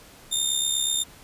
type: tone with amplitude modulation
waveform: 20% pulse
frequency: 3632 Hz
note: A#7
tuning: 46 cents flat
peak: -14 dBFS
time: 0.31-1.04 s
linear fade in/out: 20 ms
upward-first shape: sine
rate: 68.2 Hz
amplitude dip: 60%
effects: pink hiss -49 dBFS RMS until 1.23 s + resampled to 32000 Hz